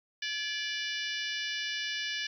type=harmonic tone with a mistuned harmonic; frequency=587.3 Hz; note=D5; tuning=in tune; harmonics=3 / 4 / 5 / 6 / 7 / 8 / 9 / 10; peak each=-37 / -40 / -38 / -41 / -45 / -44 / -43 / -48 dBFS; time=0.22-2.27 s; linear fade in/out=5 ms; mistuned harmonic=3; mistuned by=-49 cents; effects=11-bit